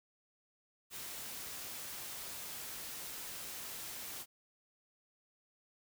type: noise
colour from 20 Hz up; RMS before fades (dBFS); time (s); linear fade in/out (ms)
white; -45; 0.9-4.26; 50
effects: none